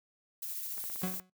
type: noise with tremolo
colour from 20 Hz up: violet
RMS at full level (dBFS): -38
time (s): 0.42-1.2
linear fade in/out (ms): 5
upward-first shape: sine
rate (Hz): 14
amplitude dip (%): 25
type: click train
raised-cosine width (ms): 0.5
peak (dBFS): -34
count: 8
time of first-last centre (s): 0.78-1.199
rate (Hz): 16.7
type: tone with exponential decay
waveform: 40% pulse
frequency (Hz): 184.6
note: F#3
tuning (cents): -4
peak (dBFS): -28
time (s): 1.03-1.3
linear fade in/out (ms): 5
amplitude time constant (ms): 58
effects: noise-tail reverb RT60 0.1 s tail -22 dB re dry